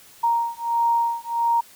sine beating tone pair, 932.3 / 933.8 Hz, A#5 / A#5, 0 / +3 cents, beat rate 1.5 Hz, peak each -22 dBFS, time 0.23-1.61 s, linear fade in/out 10 ms, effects white hiss -49 dBFS RMS until 1.75 s

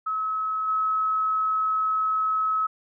sine tone with level steps, 1287 Hz, E6, 42 cents flat, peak -24 / -21 dBFS, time 0.06-2.67 s, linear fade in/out 10 ms, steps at 0.67 s, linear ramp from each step 20 ms, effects none

